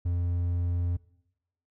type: tone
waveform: triangle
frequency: 87.31 Hz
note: F2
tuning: in tune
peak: -23 dBFS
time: 0.05-0.97 s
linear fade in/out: 10 ms
effects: noise-tail reverb RT60 0.8 s tail -21 dB re dry